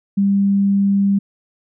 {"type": "tone", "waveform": "sine", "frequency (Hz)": 198.5, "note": "G3", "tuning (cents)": 22, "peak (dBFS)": -12, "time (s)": [0.17, 1.19], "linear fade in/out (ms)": 10, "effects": []}